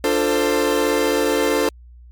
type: chord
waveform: 40% pulse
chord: D minor seventh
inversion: none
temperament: equal with one note detuned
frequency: 293.7 / 349.2 / 444.6 / 523.3 Hz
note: D4 / F4 / A4 / C5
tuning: 0 / 0 / +18 / 0 cents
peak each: -22 / -23 / -19 / -21 dBFS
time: 0.04-1.69 s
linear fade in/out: 2 ms
effects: added 60 Hz sine -40 dBFS peak until 2.11 s + MP3 96 kbps